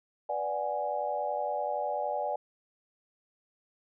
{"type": "chord", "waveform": "sine", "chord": "G# half-diminished seventh", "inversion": "first", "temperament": "equal", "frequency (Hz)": [493.9, 587.3, 740, 830.6], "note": ["B4", "D5", "F#5", "G#5"], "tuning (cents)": [0, 0, 0, 0], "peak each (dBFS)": [-39, -33, -35, -34], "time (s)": [0.29, 2.36], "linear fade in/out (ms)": 5, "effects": []}